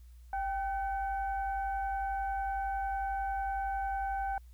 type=tone with frequency modulation; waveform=sine; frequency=784 Hz; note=G5; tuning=in tune; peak=-31 dBFS; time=0.33-4.38 s; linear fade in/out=2 ms; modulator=735 Hz; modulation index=0.61; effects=added 60 Hz sine -50 dBFS peak until 4.53 s + white hiss -71 dBFS RMS until 4.53 s